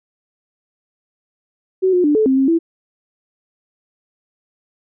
sine tone with pitch steps, 376 / 359.1 / 295.4 / 434.5 / 264.5 / 268.4 / 331.8 Hz, F#4 / F4 / D4 / A4 / C4 / C4 / E4, +28 / +48 / +10 / -22 / +19 / +44 / +11 cents, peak -11 dBFS, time 1.82-2.59 s, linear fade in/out 20 ms, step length 110 ms, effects none

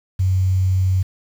sine tone with quantisation, 93.5 Hz, F#2, 19 cents sharp, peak -14 dBFS, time 0.19-1.03 s, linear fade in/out 10 ms, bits 7, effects none

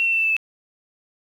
sine tone with pitch steps, 2720 / 2700 / 2679 / 2659 / 2640 / 2620 Hz, F7 / E7 / E7 / E7 / E7 / E7, -46 / +41 / +27 / +14 / +2 / -11 cents, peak -17 dBFS, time 0-0.366 s, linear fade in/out 0 ms, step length 61 ms, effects 8-bit

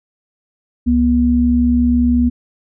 sine tone pair together, 68 / 242.2 Hz, C#2 / B3, -33 / -34 cents, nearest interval octave + minor seventh, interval 2199 cents, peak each -17 / -11 dBFS, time 0.86-2.3 s, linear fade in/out 20 ms, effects none

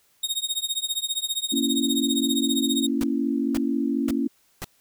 sawtooth tone with tremolo, 3729 Hz, A#7, in tune, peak -18 dBFS, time 0.23-2.87 s, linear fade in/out 5 ms, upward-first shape triangle, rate 15 Hz, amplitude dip 100%
sine chord, A# diminished, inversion none, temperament equal with one note detuned, 233.1 / 277.2 / 331.5 Hz, A#3 / C#4 / E4, 0 / 0 / +10 cents, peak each -26 / -24 / -29 dBFS, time 1.52-4.28 s, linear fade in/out 10 ms
pink noise bursts, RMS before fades -32 dBFS, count 4, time 3.01-4.644 s, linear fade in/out 0 ms, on 26 ms, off 510 ms
effects white hiss -63 dBFS RMS until 4.8 s

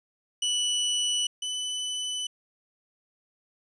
sawtooth tone pair in turn, 2960 / 2996 Hz, F#7 / F#7, 0 / +21 cents, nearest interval unison, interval 21 cents, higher second, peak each -21 / -26 dBFS, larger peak first, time 0.42-1.27 / 1.42-2.27 s, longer neither, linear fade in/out 5 ms, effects resampled to 22050 Hz

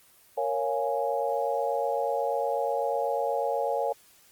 sine chord, Bb minor seventh, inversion none, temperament equal, 466.2 / 554.4 / 698.5 / 830.6 Hz, Bb4 / Db5 / F5 / Ab5, 0 / 0 / 0 / 0 cents, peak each -31 / -29 / -32 / -31 dBFS, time 0.37-3.93 s, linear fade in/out 10 ms, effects white hiss -58 dBFS RMS until 4.31 s + Opus 24 kbps

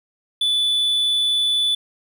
triangle tone, 3476 Hz, A7, 22 cents flat, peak -15 dBFS, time 0.41-1.75 s, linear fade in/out 5 ms, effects none

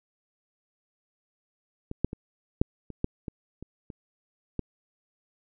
clicks, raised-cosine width 3 ms, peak -21 / -10 / -22 / -7 / -26 / -12 / -21 / -27 / -27 / -16 dBFS, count 10, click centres 1.914 / 2.046 / 2.131 / 2.615 / 2.903 / 3.044 / 3.282 / 3.626 / 3.902 / 4.593 s, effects none

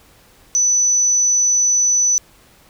sine tone, 5980 Hz, F#8, 17 cents sharp, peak -12 dBFS, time 0.55-2.18 s, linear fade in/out 0 ms, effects pink hiss -50 dBFS RMS until 2.69 s

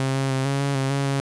sawtooth tone with pitch steps, 133.7 / 135.2 / 132.8 / 138.3 / 139.9 / 134.4 / 139 / 137.7 Hz, C3 / C#3 / C3 / C#3 / C#3 / C3 / C#3 / C#3, +38 / -43 / +26 / -4 / +16 / +47 / +5 / -11 cents, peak -17 dBFS, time 0-1.2 s, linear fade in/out 0 ms, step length 150 ms, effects resampled to 24000 Hz + 9-bit

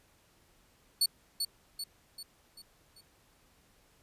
sawtooth tone with echo, 4435 Hz, C#8, in tune, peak -21 dBFS, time 1.01-1.06 s, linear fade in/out 5 ms, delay 390 ms, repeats 5, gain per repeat -6 dB, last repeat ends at 3.01 s, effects pink hiss -66 dBFS RMS until 4.02 s + resampled to 32000 Hz

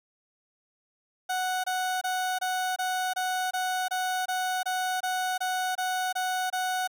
30% pulse tone bursts, 740 Hz, F#5, in tune, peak -24 dBFS, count 15, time 1.29-6.876 s, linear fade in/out 10 ms, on 350 ms, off 24 ms, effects none

